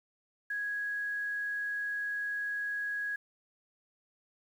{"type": "tone with quantisation", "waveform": "sine", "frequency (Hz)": 1661.2, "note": "G#6", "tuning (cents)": 0, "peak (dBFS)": -32, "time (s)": [0.5, 3.16], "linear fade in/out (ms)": 5, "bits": 10, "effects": []}